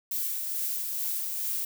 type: noise with tremolo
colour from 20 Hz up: violet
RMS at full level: -30 dBFS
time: 0.11-1.65 s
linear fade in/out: 5 ms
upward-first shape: sine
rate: 2.3 Hz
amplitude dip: 30%
effects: none